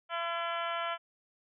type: harmonic tone with a mistuned harmonic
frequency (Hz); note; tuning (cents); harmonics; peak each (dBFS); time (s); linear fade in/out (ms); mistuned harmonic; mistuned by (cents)
338.3; E4; +45; 2 / 3 / 4 / 5 / 6 / 7 / 8 / 9 / 10; -37 / -39 / -36 / -43 / -47 / -44 / -51 / -43 / -52; 0.09-0.98; 50; 7; -30
effects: none